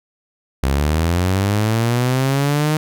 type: linear sweep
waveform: sawtooth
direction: up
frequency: 65 to 155.56 Hz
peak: -11 dBFS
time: 0.63-2.77 s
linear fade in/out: 0 ms
effects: none